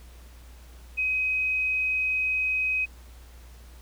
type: tone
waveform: sine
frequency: 2525 Hz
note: D#7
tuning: 25 cents sharp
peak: -23 dBFS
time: 0.97-2.86 s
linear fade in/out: 20 ms
effects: added 60 Hz sine -45 dBFS peak until 3.81 s + pink hiss -55 dBFS RMS until 3.81 s